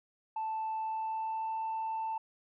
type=tone with pitch glide; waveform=sine; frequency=880 to 888.2 Hz; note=A5 to A5; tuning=0 to +16 cents; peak=-31 dBFS; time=0.36-2.18 s; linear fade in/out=5 ms; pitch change=+16 cents; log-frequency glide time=0.79-1.57 s; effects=tanh soft clip ceiling -30 dBFS